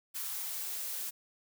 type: noise with high-pass filter sweep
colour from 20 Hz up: blue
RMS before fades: -38 dBFS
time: 0.14-1.11 s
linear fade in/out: 20 ms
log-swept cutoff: 1200 to 290 Hz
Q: 1.8
effects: none